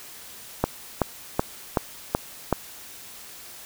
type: click train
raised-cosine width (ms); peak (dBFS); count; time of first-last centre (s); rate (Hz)
1; -5; 6; 0.64-2.527; 2.65
effects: white hiss -43 dBFS RMS until 3.65 s